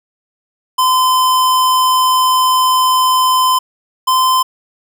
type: tone pair in turn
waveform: square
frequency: 1025 / 1031.5 Hz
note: C6 / C6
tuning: -36 / -25 cents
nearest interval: unison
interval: 11 cents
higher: second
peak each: -10 / -10 dBFS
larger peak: neither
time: 0.78-3.59 / 4.07-4.43 s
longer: first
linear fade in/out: 10 ms
effects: none